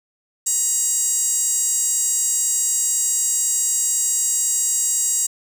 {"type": "tone with high-pass filter", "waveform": "sawtooth", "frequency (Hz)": 954, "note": "A#5", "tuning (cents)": 40, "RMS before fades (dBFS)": -20, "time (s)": [0.46, 5.27], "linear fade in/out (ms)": 10, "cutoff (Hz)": 7500, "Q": 7.2, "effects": []}